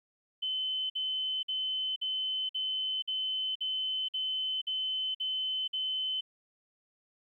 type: tone bursts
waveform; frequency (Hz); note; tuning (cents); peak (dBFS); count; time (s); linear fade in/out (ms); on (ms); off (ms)
sine; 3050; G7; -48; -30; 11; 0.42-6.21; 10; 480; 51
effects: 12-bit